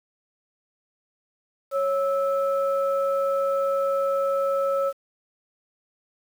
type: tone pair together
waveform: sine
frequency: 550.8 / 1310 Hz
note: C#5 / E6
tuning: -11 / -11 cents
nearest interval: octave + minor third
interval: 1500 cents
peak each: -21 / -27 dBFS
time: 1.71-4.93 s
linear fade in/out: 50 ms
effects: tanh soft clip ceiling -13 dBFS + 8-bit